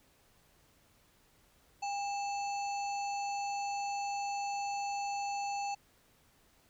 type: harmonic tone with a mistuned harmonic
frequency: 880 Hz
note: A5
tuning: in tune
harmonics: 1 / 3 / 5 / 7 / 8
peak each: -34 / -44 / -48 / -51 / -52 dBFS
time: 1.82-5.75 s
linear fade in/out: 10 ms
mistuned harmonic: 1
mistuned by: -150 cents
effects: pink hiss -67 dBFS RMS until 6.69 s